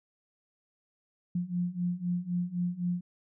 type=beating tone pair; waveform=sine; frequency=174.61 / 178.51 Hz; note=F3 / F3; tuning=0 / +38 cents; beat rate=3.9 Hz; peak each=-33 / -31 dBFS; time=1.35-3.01 s; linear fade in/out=5 ms; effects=none